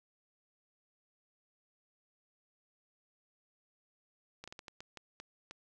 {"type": "slowing click train", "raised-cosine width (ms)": 0.2, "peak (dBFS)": -29, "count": 9, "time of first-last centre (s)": [4.44, 5.51], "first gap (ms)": 36, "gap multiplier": 1.36, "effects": []}